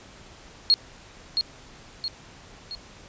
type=tone with echo; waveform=sine; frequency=4300 Hz; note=C8; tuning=47 cents sharp; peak=-14 dBFS; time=0.7-0.74 s; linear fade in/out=0 ms; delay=670 ms; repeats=3; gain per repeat=-6 dB; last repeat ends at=2.75 s; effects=pink hiss -48 dBFS RMS until 3.08 s + resampled to 16000 Hz

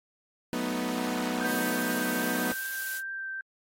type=chord; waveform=sawtooth; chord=B dominant seventh; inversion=second; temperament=equal; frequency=185 / 220 / 246.9 / 311.1 Hz; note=F#3 / A3 / B3 / D#4; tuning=0 / 0 / 0 / 0 cents; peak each=-33 / -33 / -27 / -32 dBFS; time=0.53-2.52 s; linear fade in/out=0 ms
type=tone with vibrato; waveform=sine; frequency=1568 Hz; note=G6; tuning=in tune; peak=-33 dBFS; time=1.41-3.41 s; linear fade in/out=2 ms; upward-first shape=triangle; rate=2.5 Hz; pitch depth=11 cents each way
type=noise; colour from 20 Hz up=blue; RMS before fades=-37 dBFS; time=1.44-3.02 s; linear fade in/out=50 ms
effects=AAC 48 kbps

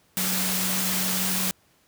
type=tone in noise; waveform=sine; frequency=186 Hz; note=F#3; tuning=9 cents sharp; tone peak=-30 dBFS; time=0.17-1.51 s; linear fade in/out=0 ms; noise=white; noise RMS=-26 dBFS; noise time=0.17-1.51 s; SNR=-7 dB; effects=pink hiss -62 dBFS RMS until 1.87 s + high-pass 80 Hz 12 dB/octave

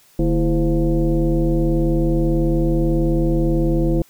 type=tone with frequency modulation; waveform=sine; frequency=146.83 Hz; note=D3; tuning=in tune; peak=-14 dBFS; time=0.19-4.02 s; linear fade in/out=2 ms; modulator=186 Hz; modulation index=1.6; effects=white hiss -53 dBFS RMS until 4.09 s

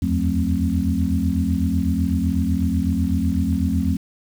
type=tone cluster; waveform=sine; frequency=79.2 / 87.2 / 180.6 / 220.2 / 263.7 Hz; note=D#2 / F2 / F#3 / A3 / C4; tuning=+31 / -2 / -42 / +2 / +14 cents; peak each=-24 dBFS; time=0.02-3.97 s; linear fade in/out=5 ms; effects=7-bit

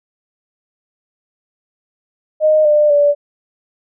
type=tone with pitch steps; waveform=sine; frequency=618 / 598 / 580 Hz; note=D#5 / D5 / D5; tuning=-12 / +31 / -22 cents; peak=-8 dBFS; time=2.4-3.15 s; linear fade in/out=50 ms; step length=250 ms; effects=none

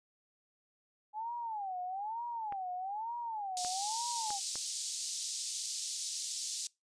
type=tone with vibrato; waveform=sine; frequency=830.6 Hz; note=G#5; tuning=in tune; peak=-36 dBFS; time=1.13-4.4 s; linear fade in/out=50 ms; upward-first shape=sine; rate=1.1 Hz; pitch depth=240 cents each way
type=clicks; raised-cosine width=0.5 ms; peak=-30 dBFS; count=4; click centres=2.524 / 3.648 / 4.305 / 4.556 s
type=band-pass noise; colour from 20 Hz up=white; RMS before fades=-39 dBFS; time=3.57-6.67 s; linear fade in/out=0 ms; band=4100 to 8200 Hz; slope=24 dB/octave
effects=noise-tail reverb RT60 0.2 s tail -23 dB re dry + resampled to 22050 Hz

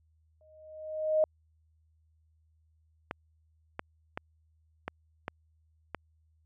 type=tone with exponential growth; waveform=sine; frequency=622.3 Hz; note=D#5; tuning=in tune; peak=-20 dBFS; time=0.41-1.24 s; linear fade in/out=1 ms; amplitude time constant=180 ms
type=clicks; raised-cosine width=0.5 ms; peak=-19 dBFS; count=6; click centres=3.111 / 3.794 / 4.175 / 4.88 / 5.281 / 5.947 s
effects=added 79 Hz sine -65 dBFS peak until 6.45 s

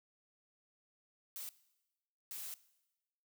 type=noise bursts at uneven times; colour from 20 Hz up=blue; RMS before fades=-45 dBFS; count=2; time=1.36-1.49 / 2.31-2.54 s; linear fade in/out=0 ms; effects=noise-tail reverb RT60 1.0 s tail -19 dB re dry

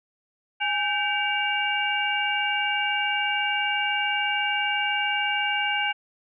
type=tone cluster; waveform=sine; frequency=826 / 1552 / 2298 / 2807 Hz; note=G#5 / G6 / D7 / F7; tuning=-10 / -18 / -38 / +8 cents; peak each=-28 dBFS; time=0.6-5.93 s; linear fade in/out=20 ms; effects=none

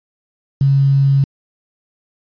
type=tone with quantisation; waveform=sine; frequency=137.8 Hz; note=C#3; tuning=10 cents flat; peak=-9 dBFS; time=0.61-1.24 s; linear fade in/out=2 ms; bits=6; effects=resampled to 11025 Hz

